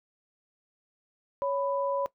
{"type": "tone pair together", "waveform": "sine", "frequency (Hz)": [557.3, 993], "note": ["C#5", "B5"], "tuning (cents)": [9, 9], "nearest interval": "minor seventh", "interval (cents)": 1000, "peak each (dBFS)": [-27, -32], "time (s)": [1.42, 2.06], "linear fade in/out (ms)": 0, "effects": ["noise-tail reverb RT60 0.1 s tail -18 dB re dry"]}